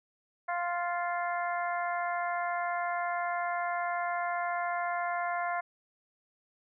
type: harmonic tone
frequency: 349.2 Hz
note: F4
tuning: in tune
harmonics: 2 / 3 / 4 / 5 / 6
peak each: -32 / -36 / -38 / -40 / -42 dBFS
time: 0.48-5.61 s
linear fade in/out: 10 ms
effects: none